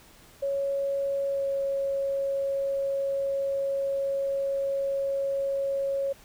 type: tone with pitch glide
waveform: sine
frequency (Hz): 554.4 to 550.3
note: C#5 to C#5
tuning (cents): 0 to -13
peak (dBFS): -25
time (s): 0.42-6.13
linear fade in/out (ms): 10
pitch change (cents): -13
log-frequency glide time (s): 1.3-1.44
effects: pink hiss -54 dBFS RMS until 6.24 s